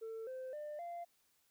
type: tone with pitch steps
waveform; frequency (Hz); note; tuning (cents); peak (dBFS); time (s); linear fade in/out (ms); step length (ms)
sine; 447.8 / 517.4 / 597.7 / 690.6; A4 / C5 / D5 / F5; +30 / -19 / +30 / -20; -40; 0.01-1.05; 20; 260
effects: tanh soft clip ceiling -41 dBFS + white hiss -75 dBFS RMS until 1.5 s